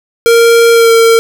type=tone with pitch glide; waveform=square; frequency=464.4 to 456.7 Hz; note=A#4 to A#4; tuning=-7 to -36 cents; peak=-4 dBFS; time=0.26-1.19 s; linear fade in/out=0 ms; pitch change=-29 cents; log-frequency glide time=0.72-0.92 s; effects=none